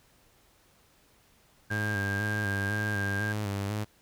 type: tone with vibrato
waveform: sawtooth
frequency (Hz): 102.6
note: G#2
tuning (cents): -21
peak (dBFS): -26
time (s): 1.7-3.85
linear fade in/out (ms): 20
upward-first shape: square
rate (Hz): 2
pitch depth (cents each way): 51
type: tone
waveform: sine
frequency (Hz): 1600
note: G6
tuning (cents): +35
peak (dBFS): -31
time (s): 1.7-3.33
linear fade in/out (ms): 10
effects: pink hiss -63 dBFS RMS until 4.01 s